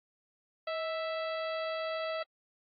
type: harmonic tone with a mistuned harmonic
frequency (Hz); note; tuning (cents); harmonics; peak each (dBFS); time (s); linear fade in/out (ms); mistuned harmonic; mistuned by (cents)
659.3; E5; 0; 1 / 2 / 3 / 4 / 5 / 6 / 7; -34 / -40 / -44 / -46 / -48 / -50 / -51; 0.67-2.23; 5; 1; -55
effects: AAC 32 kbps